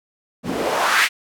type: noise with band-pass filter sweep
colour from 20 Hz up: white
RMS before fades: -19 dBFS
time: 0.43-1.09 s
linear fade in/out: 50 ms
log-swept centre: 200 to 2400 Hz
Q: 2.2
effects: none